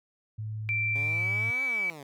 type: tone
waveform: sine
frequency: 108.1 Hz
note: A2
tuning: 30 cents flat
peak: -32 dBFS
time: 0.38-1.51 s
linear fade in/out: 10 ms
type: tone with pitch glide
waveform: sine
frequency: 2349 to 2295 Hz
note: D7 to D7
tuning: 0 to -40 cents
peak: -26 dBFS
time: 0.69-1.9 s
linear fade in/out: 0 ms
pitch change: -40 cents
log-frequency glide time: 1.1-1.26 s
type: exponential two-way sweep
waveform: 10% pulse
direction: up then down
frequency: 135.1 to 272.5 to 135.1 Hz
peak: -34 dBFS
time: 0.95-2.03 s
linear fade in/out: 2 ms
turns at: 1.64 s
effects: none